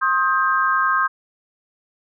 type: tone cluster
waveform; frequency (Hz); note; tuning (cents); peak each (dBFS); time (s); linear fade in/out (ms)
sine; 1066 / 1257 / 1585; C6 / D#6 / G6; +32 / +17 / +19; -20; 0.01-1.08; 20
effects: none